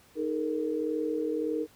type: chord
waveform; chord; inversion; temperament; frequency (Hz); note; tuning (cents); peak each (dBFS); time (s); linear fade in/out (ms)
sine; D# suspended fourth; none; equal with one note detuned; 311.1 / 424.5 / 466.2; D#4 / G#4 / A#4; 0 / +38 / 0; -31 / -35 / -31; 0.15-1.67; 50
effects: pink hiss -59 dBFS RMS until 1.75 s + high-pass 60 Hz 12 dB/octave